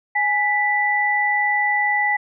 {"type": "tone pair together", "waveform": "sine", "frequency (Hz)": [830.6, 1975.5], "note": ["G#5", "B6"], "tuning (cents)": [0, 0], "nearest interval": "octave + minor third", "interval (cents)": 1500, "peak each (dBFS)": [-21, -18], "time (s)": [0.15, 2.17], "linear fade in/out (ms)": 10, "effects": []}